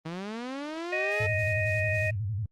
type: linear sweep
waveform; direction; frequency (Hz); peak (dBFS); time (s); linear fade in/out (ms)
sawtooth; up; 155.56 to 440; -29; 0.05-1.27; 10
type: harmonic tone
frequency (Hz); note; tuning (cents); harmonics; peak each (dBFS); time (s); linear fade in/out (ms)
622.3; D#5; 0; 1 / 3 / 4; -31 / -31 / -31; 0.92-2.11; 10
type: noise with tremolo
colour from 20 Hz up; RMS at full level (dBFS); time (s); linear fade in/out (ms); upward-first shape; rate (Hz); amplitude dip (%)
violet; -37; 1.11-2.11; 5; square; 3.6; 50
type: tone with vibrato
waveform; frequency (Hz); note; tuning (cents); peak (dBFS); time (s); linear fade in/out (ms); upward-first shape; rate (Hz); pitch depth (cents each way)
sine; 103.83; G#2; 0; -28; 1.2-2.46; 5; square; 11; 130
effects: low-pass 5000 Hz 12 dB/octave + Opus 32 kbps